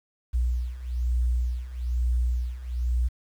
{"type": "beating tone pair", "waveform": "sine", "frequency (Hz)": [60, 61.1], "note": ["B1", "B1"], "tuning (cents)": [-49, -18], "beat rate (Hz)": 1.1, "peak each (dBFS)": [-28, -25], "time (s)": [0.33, 3.09], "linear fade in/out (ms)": 20, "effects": ["9-bit"]}